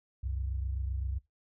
sine tone pair together, 65.9 / 93.62 Hz, C2 / F#2, +13 / +21 cents, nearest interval tritone, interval 608 cents, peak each -32 / -39 dBFS, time 0.23-1.19 s, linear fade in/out 10 ms, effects noise-tail reverb RT60 0.2 s tail -20 dB re dry

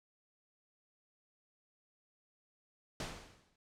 pink noise with exponential decay, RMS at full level -38 dBFS, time 3-3.56 s, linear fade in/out 2 ms, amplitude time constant 120 ms, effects low-pass 7000 Hz 12 dB/octave

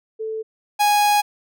sine / 45% pulse tone pair in turn, 440 / 828.2 Hz, A4 / G#5, 0 / -5 cents, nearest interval major seventh, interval 1095 cents, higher second, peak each -24 / -14 dBFS, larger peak second, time 0.19-0.43 / 0.79-1.22 s, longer second, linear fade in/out 20 ms, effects none

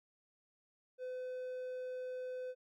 triangle tone, 507 Hz, B4, 45 cents sharp, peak -38 dBFS, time 0.98-2.55 s, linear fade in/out 50 ms, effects none

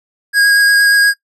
square tone with vibrato, 1639 Hz, G#6, 23 cents flat, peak -8 dBFS, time 0.33-1.14 s, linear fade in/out 50 ms, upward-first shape square, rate 8.5 Hz, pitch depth 9 cents each way, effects noise-tail reverb RT60 0.1 s tail -18 dB re dry + low-pass 12000 Hz 12 dB/octave

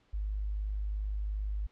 sine tone, 51.4 Hz, G#1, 17 cents flat, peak -31 dBFS, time 0.13-1.67 s, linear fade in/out 10 ms, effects pink hiss -69 dBFS RMS until 1.71 s + low-pass 4000 Hz 12 dB/octave

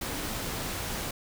sine tone in noise, 293.4 Hz, D4, 2 cents flat, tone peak -43 dBFS, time 0.09-0.3 s, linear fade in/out 5 ms, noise pink, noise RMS -34 dBFS, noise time 0.01-1.11 s, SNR -12 dB, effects none

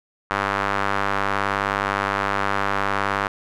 square tone with band-pass filter, 49.69 Hz, G1, 24 cents sharp, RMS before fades -23 dBFS, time 0.3-3.28 s, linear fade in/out 10 ms, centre 1300 Hz, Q 1.7, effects none

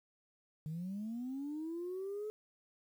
sine linear sweep, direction up, 150 to 431.5 Hz, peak -37 dBFS, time 0.66-2.3 s, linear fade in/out 0 ms, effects tanh soft clip ceiling -35 dBFS + 11-bit

